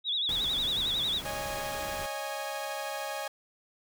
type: tone with vibrato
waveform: sine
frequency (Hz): 3600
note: A7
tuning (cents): +39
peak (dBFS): -27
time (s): 0.04-1.22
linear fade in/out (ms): 50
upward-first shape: sine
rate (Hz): 11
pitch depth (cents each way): 130
type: noise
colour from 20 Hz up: pink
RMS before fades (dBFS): -41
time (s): 0.29-2.06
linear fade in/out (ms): 0
type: chord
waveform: sawtooth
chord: C# suspended second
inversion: none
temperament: equal with one note detuned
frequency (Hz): 554.4 / 622.3 / 825.3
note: C#5 / D#5 / G#5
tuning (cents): 0 / 0 / -11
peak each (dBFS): -35 / -35 / -33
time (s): 1.25-3.28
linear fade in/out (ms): 5
effects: none